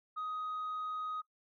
sine tone, 1253 Hz, D#6, 12 cents sharp, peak -34 dBFS, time 0.16-1.22 s, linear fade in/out 20 ms, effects noise-tail reverb RT60 0.1 s tail -22 dB re dry + tanh soft clip ceiling -34 dBFS

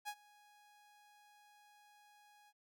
sawtooth tone with ADSR envelope, 830 Hz, G#5, 1 cent flat, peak -36 dBFS, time 0.05-2.53 s, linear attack 33 ms, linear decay 62 ms, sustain -24 dB, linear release 45 ms, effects none

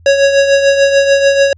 square tone with tremolo, 554.4 Hz, C#5, in tune, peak -5 dBFS, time 0.06-1.53 s, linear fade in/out 2 ms, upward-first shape triangle, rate 6.8 Hz, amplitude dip 60%, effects added 85 Hz sine -39 dBFS peak until 1.57 s + resampled to 16000 Hz

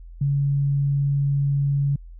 sine tone, 140.6 Hz, C#3, 25 cents sharp, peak -18 dBFS, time 0.21-1.96 s, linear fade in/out 5 ms, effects added 42 Hz sine -38 dBFS peak until 2.19 s

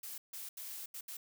blue noise bursts at uneven times, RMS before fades -45 dBFS, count 5, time 0.03-0.18 / 0.33-0.49 / 0.57-0.86 / 0.94-1.01 / 1.08-1.17 s, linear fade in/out 5 ms, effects none

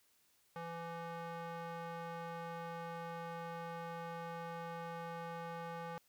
square tone with band-pass filter, 167.9 Hz, E3, 32 cents sharp, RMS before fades -45 dBFS, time 0.56-5.98 s, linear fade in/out 0 ms, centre 920 Hz, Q 1.1, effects white hiss -73 dBFS RMS until 6.08 s

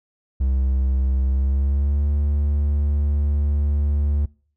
triangle tone with pitch glide, 65.8 to 72.59 Hz, C2 to D2, +10 to -20 cents, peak -15 dBFS, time 0.4-4.26 s, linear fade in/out 10 ms, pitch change +170 cents, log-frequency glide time 1.26-2.07 s, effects noise-tail reverb RT60 0.5 s tail -25 dB re dry

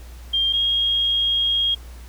sine tone pair in turn, 3196 / 3261 Hz, G7 / G#7, +33 / -32 cents, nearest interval unison, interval 35 cents, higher second, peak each -17 dBFS, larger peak neither, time 0.33-0.53 / 0.53-1.75 s, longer second, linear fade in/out 10 ms, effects added 60 Hz sine -36 dBFS peak until 2.08 s + pink hiss -48 dBFS RMS until 2.08 s

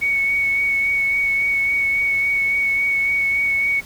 sine tone with vibrato, 2224 Hz, C#7, 5 cents sharp, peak -16 dBFS, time 0.01-3.81 s, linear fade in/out 20 ms, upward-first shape sine, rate 3.6 Hz, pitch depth 14 cents each way, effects added 72 Hz sine -49 dBFS peak until 3.85 s + pink hiss -41 dBFS RMS until 3.85 s

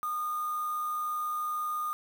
sine tone with quantisation, 1223 Hz, D#6, 30 cents flat, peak -30 dBFS, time 0.03-1.93 s, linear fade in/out 0 ms, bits 7, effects none

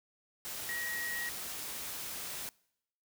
sine tone in noise, 1900 Hz, A#6, 33 cents sharp, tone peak -36 dBFS, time 0.69-1.29 s, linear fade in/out 0 ms, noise white, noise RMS -41 dBFS, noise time 0.45-2.49 s, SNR +2 dB, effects noise-tail reverb RT60 0.8 s tail -25 dB re dry

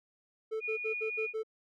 triangle tone bursts, 440 Hz, A4, in tune, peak -30 dBFS, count 6, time 0.51-1.434 s, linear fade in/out 20 ms, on 99 ms, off 66 ms
sine tone with tremolo, 2447 Hz, D#7, 29 cents flat, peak -33 dBFS, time 0.6-1.34 s, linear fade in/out 50 ms, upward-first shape triangle, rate 3.8 Hz, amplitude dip 30%
effects none

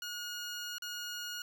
15% pulse tone with dropouts, 1439 Hz, F#6, 49 cents flat, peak -32 dBFS, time 0.02-1.42 s, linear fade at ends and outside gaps 2 ms, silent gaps 0.783-0.821 s, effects none

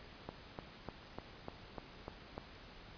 click train, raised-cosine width 1 ms, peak -28 dBFS, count 8, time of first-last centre 0.29-2.38 s, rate 3.35 Hz, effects pink hiss -55 dBFS RMS until 2.97 s + resampled to 11025 Hz

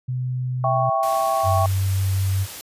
sine tone, 126.7 Hz, B2, 45 cents sharp, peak -22 dBFS, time 0.08-0.9 s, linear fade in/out 10 ms
sine chord, C# diminished, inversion first, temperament equal, 659.3 / 784 / 1108.7 Hz, E5 / G5 / C#6, 0 / 0 / 0 cents, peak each -22 / -22 / -23 dBFS, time 0.64-1.66 s, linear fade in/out 2 ms
white noise, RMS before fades -35 dBFS, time 1.03-2.61 s, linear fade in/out 0 ms
sine tone with vibrato, 96 Hz, G2, 36 cents flat, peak -18 dBFS, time 1.43-2.47 s, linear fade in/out 50 ms, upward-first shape triangle, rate 5.4 Hz, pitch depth 9 cents each way
effects resampled to 32000 Hz

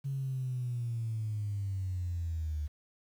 sine linear sweep, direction down, 138.59 to 73.42 Hz, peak -31 dBFS, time 0.04-2.68 s, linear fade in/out 20 ms, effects tanh soft clip ceiling -27 dBFS + 10-bit

